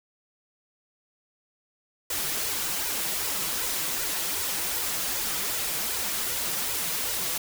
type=noise with flanger; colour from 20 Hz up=white; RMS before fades=-29 dBFS; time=2.1-7.38 s; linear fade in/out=5 ms; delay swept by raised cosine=2 to 6.3 ms; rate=2.6 Hz; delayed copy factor=+0.75; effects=none